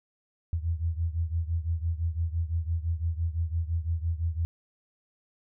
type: beating tone pair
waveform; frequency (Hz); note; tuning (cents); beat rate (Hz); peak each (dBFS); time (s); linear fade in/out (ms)
sine; 81.3 / 87.2; E2 / F2; -23 / -2; 5.9; -28 / -31; 0.53-4.45; 0
effects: none

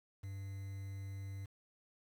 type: tone with quantisation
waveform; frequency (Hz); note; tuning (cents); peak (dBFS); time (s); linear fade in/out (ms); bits
triangle; 98; G2; 0; -40; 0.23-1.46; 10; 10
effects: none

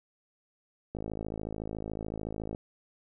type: click train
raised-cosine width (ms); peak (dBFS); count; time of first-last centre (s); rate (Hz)
2; -23; 87; 0.95-2.549; 53.8
effects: none

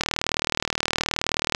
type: click train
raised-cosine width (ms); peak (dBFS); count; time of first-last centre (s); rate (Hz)
0.2; -4; 61; 0.01-1.548; 39
effects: none

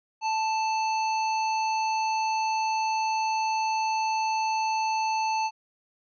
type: tone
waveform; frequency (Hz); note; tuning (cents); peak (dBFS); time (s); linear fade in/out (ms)
square; 880; A5; 0; -25; 0.21-5.51; 50
effects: resampled to 16000 Hz

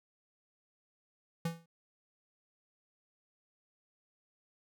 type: tone with exponential decay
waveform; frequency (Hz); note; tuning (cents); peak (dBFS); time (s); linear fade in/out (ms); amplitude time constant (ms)
square; 166.6; E3; +19; -30; 1.45-1.66; 5; 45
effects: none

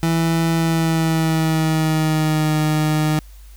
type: tone with pitch glide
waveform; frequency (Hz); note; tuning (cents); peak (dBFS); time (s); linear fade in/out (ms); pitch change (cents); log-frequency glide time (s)
30% pulse; 164.81 to 153.77; E3 to D#3; 0 to -20; -13; 0.03-3.19; 0; -120; 0.54-2.57
effects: added 50 Hz sine -38 dBFS peak until 3.56 s + white hiss -52 dBFS RMS until 3.56 s

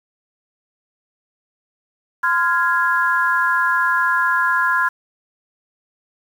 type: chord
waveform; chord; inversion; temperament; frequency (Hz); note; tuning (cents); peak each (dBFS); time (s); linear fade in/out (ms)
sine; F minor; second; equal with one note detuned; 1029.1 / 1396.9 / 1661.2; C6 / F6 / Ab6; -29 / 0 / 0; -19; 2.23-4.89; 10
effects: 7-bit

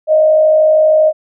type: tone with frequency modulation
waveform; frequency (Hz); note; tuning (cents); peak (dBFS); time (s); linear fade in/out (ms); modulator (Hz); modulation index
sine; 622.3; D#5; 0; -6; 0.07-1.13; 50; 52.8; 0.35
effects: none

